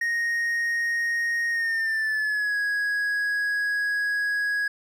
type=tone with pitch glide; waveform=triangle; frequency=1864.7 to 1661.3 Hz; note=A#6 to G#6; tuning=0 to 0 cents; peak=-21 dBFS; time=0.01-4.68 s; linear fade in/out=5 ms; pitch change=-200 cents; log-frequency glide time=1.51-2.57 s; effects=none